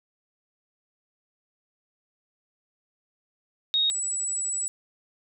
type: tone pair in turn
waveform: sine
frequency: 3747 / 7878 Hz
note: A#7 / B8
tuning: +8 / -5 cents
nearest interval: octave + minor second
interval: 1287 cents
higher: second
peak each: -20 / -26 dBFS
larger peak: first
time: 3.74-3.9 / 3.9-4.68 s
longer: second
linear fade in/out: 0 ms
effects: none